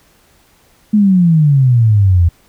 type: exponential sweep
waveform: sine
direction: down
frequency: 216.3 to 82.41 Hz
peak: -6 dBFS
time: 0.93-2.29 s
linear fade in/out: 10 ms
effects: pink hiss -51 dBFS RMS until 2.48 s